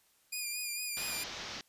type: tone with vibrato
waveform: 10% pulse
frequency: 2431 Hz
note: D#7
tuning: 41 cents flat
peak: -27 dBFS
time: 0.32-1.24 s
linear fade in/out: 10 ms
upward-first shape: sine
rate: 4.4 Hz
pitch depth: 37 cents each way
type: low-pass noise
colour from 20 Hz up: white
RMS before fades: -43 dBFS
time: 0.97-1.61 s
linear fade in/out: 0 ms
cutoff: 5900 Hz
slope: 48 dB/octave
effects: white hiss -69 dBFS RMS until 1.68 s + resampled to 32000 Hz